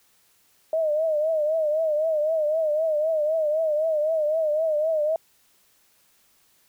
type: tone with vibrato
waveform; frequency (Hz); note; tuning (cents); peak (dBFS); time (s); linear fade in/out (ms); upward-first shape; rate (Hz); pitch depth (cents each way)
sine; 622.3; D#5; 0; -20; 0.73-5.16; 2; triangle; 3.9; 100
effects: white hiss -62 dBFS RMS until 6.68 s